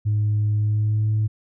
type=tone with pitch glide; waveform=sine; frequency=105.4 to 107.74 Hz; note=G#2 to A2; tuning=+26 to -36 cents; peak=-16 dBFS; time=0.05-1.28 s; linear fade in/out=20 ms; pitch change=+38 cents; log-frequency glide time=0.56-1.09 s; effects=tanh soft clip ceiling -15 dBFS